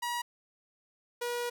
sawtooth tone pair in turn, 960 / 481.7 Hz, B5 / B4, -49 / -43 cents, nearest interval octave, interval 1194 cents, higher first, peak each -28 dBFS, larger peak neither, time 0.02-0.22 / 1.21-1.5 s, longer second, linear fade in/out 10 ms, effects none

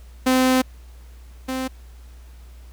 sawtooth tone pair in turn, 257.8 / 260.3 Hz, C4 / C4, -26 / -9 cents, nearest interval unison, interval 17 cents, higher second, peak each -11 / -20 dBFS, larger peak first, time 0.26-0.62 / 1.48-1.68 s, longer first, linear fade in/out 10 ms, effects added 60 Hz sine -40 dBFS peak until 2.72 s + pink hiss -55 dBFS RMS until 2.72 s

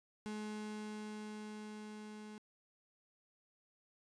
35% pulse tone with level ramp, 212.6 Hz, G#3, 41 cents sharp, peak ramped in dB -39 to -47 dBFS, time 0.26-2.38 s, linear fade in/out 0 ms, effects resampled to 22050 Hz

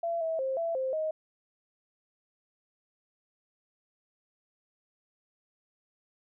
sine tone with pitch steps, 676 / 649 / 530 / 668 / 524 / 627 Hz, E5 / E5 / C5 / E5 / C5 / D#5, +43 / -27 / +22 / +23 / +2 / +13 cents, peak -28 dBFS, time 0.03-1.11 s, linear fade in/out 5 ms, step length 180 ms, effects none

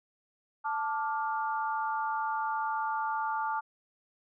sine chord, D minor, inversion second, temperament just, 881 / 1174.7 / 1409.6 Hz, A5 / D6 / F6, +2 / 0 / +16 cents, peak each -31 / -35 / -37 dBFS, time 0.64-3.61 s, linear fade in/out 20 ms, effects none

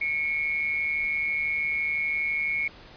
sine tone pair together, 2197 / 2349 Hz, C#7 / D7, -16 / 0 cents, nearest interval minor second, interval 116 cents, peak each -25 / -32 dBFS, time 0.01-2.68 s, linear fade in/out 5 ms, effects pink hiss -48 dBFS RMS until 2.96 s + resampled to 11025 Hz

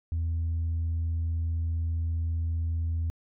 sine tone, 82.41 Hz, E2, in tune, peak -24 dBFS, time 0.12-3.1 s, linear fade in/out 0 ms, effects tanh soft clip ceiling -24 dBFS

